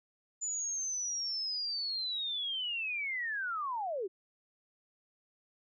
sine linear sweep, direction down, 7040 to 349.2 Hz, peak -33 dBFS, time 0.41-4.08 s, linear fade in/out 20 ms, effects none

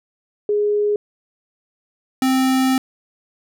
sine / square tone pair in turn, 415.3 / 261.6 Hz, G#4 / C4, 0 / 0 cents, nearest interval minor sixth, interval 800 cents, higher first, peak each -15 dBFS, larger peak neither, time 0.49-0.96 / 2.22-2.78 s, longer second, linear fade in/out 2 ms, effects none

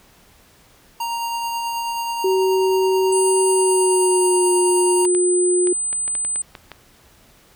square tone with tremolo, 932 Hz, A#5, 1 cent flat, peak -22 dBFS, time 1-5.06 s, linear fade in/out 5 ms, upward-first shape triangle, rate 9.3 Hz, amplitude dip 25%
sine tone with pitch glide, 378.7 to 359.5 Hz, F#4 to F#4, +40 to -50 cents, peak -15 dBFS, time 2.24-5.73 s, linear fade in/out 5 ms, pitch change -90 cents, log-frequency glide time 3.47-4.51 s
sine tone, 8100 Hz, B8, 43 cents sharp, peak -20 dBFS, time 3.12-6.42 s, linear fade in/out 5 ms
clicks, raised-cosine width 0.3 ms, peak -18 dBFS, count 10, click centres 5.051 / 5.149 / 5.672 / 5.929 / 6.079 / 6.152 / 6.249 / 6.359 / 6.552 / 6.717 s
effects pink hiss -52 dBFS RMS until 7.55 s

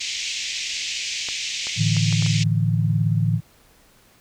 pink band-pass noise, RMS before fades -28 dBFS, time 0-2.44 s, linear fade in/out 10 ms, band 2200 to 7100 Hz, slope 48 dB/octave
clicks, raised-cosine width 0.5 ms, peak -20 dBFS, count 6, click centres 1.287 / 1.67 / 1.967 / 2.126 / 2.224 / 2.263 s
sine chord, A suspended fourth, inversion none, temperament just, 110 / 146.67 / 165 Hz, A2 / D3 / E3, 0 / -2 / +2 cents, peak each -20 / -23 / -22 dBFS, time 1.76-3.41 s, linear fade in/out 50 ms
effects pink hiss -55 dBFS RMS until 4.2 s

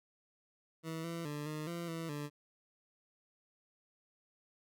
20% pulse tone with pitch steps, 161.9 / 167.6 / 147.7 / 153.1 / 170.6 / 164.5 / 146.7 Hz, E3 / E3 / D3 / D#3 / F3 / E3 / D3, -31 / +29 / +10 / -28 / -40 / -3 / -2 cents, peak -34 dBFS, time 0.83-2.3 s, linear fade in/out 50 ms, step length 210 ms, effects none

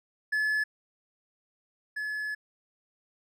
triangle tone pair in turn, 1718 / 1710.9 Hz, A6 / A6, -42 / -49 cents, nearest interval unison, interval 7 cents, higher first, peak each -23 / -29 dBFS, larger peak first, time 0.32-0.64 / 1.96-2.35 s, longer second, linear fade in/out 10 ms, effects none

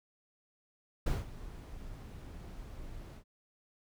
brown noise with ADSR envelope, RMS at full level -29 dBFS, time 1.06-3.24 s, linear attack 8 ms, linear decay 180 ms, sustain -17 dB, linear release 80 ms, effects none

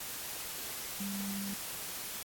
sine tone in noise, 198.3 Hz, G3, 20 cents sharp, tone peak -36 dBFS, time 1-1.54 s, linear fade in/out 5 ms, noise white, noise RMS -41 dBFS, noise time 0-2.23 s, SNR +2 dB, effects AAC 64 kbps

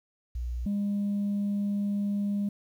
sine tone pair in turn, 60.4 / 202.8 Hz, B1 / G#3, -38 / -41 cents, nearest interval octave + major sixth, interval 2097 cents, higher second, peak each -29 / -24 dBFS, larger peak second, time 0.35-0.66 / 0.66-2.49 s, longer second, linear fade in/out 5 ms, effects tanh soft clip ceiling -24 dBFS + 10-bit

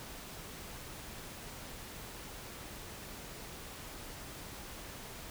silence, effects pink hiss -47 dBFS RMS until 5.3 s

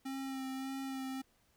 square tone with vibrato, 266.5 Hz, C4, 32 cents sharp, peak -39 dBFS, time 0.05-1.22 s, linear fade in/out 10 ms, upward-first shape sine, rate 1.7 Hz, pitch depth 19 cents each way, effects pink hiss -72 dBFS RMS until 1.56 s

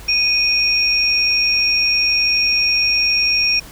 sine tone pair together, 2478 / 5563 Hz, D#7 / F8, -8 / -8 cents, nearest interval octave + major second, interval 1400 cents, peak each -16 dBFS, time 0.08-3.6 s, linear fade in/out 10 ms, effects added 50 Hz sine -39 dBFS peak until 3.71 s + pink hiss -39 dBFS RMS until 3.71 s

